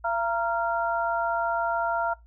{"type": "tone cluster", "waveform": "sine", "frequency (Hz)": [679, 933, 1384], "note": ["F5", "A#5", "F6"], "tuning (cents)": [-49, 1, -16], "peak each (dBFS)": -28, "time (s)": [0.04, 2.14], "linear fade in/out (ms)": 10, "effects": ["noise-tail reverb RT60 0.2 s tail -22 dB re dry", "added 57 Hz sine -50 dBFS peak until 2.26 s"]}